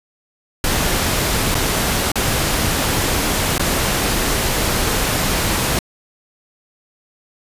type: noise with dropouts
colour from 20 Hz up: pink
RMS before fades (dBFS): -18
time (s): 0.64-5.79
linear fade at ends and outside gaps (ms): 2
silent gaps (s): 1.545-1.551 / 2.118-2.156 / 3.581-3.595
effects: resampled to 32000 Hz